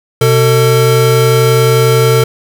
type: tone pair together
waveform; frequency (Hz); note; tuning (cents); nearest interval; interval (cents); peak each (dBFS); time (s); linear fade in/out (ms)
square; 126.28 / 450; B2 / A4; +39 / +39; octave + minor seventh; 2200; -10; 0.21-2.24; 5
effects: none